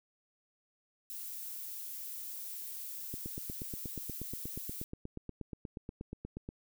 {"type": "noise", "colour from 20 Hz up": "violet", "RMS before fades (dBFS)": -43, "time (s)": [1.1, 4.84], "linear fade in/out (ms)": 0}
{"type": "click train", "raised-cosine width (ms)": 3, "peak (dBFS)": -28, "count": 29, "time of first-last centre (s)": [3.14, 6.489], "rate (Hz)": 8.36}
{"effects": []}